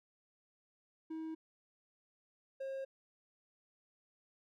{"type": "tone pair in turn", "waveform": "triangle", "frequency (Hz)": [319.6, 537.5], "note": ["D#4", "C5"], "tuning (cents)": [47, 47], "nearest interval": "major sixth", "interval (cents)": 900, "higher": "second", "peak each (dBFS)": [-38, -37], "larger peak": "second", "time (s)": [[1.1, 1.35], [2.6, 2.85]], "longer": "neither", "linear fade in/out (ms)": 10, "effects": []}